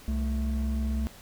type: tone pair together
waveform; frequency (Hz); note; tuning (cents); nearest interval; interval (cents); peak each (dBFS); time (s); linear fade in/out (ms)
triangle; 65.41 / 220; C2 / A3; 0 / 0; octave + major sixth; 2100; -24 / -29; 0.08-1.07; 0
effects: tanh soft clip ceiling -19 dBFS + pink hiss -50 dBFS RMS until 1.21 s